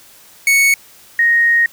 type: tone pair in turn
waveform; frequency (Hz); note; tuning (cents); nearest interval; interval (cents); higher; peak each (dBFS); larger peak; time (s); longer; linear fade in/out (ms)
45% pulse / sine; 2217 / 1867.6; C#7 / A#6; 0 / +3; minor third; 297; first; -9; neither; 0.47-0.74 / 1.19-1.66; second; 2
effects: white hiss -44 dBFS RMS until 1.72 s